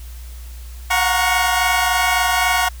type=chord; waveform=20% pulse; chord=Gb major seventh; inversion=third; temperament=equal with one note detuned; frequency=716.4 / 740 / 932.3 / 1108.7 Hz; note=F5 / Gb5 / Bb5 / Db6; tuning=+44 / 0 / 0 / 0 cents; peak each=-16 dBFS; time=0.9-2.69 s; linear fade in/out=10 ms; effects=added 60 Hz sine -31 dBFS peak until 2.8 s + white hiss -45 dBFS RMS until 2.8 s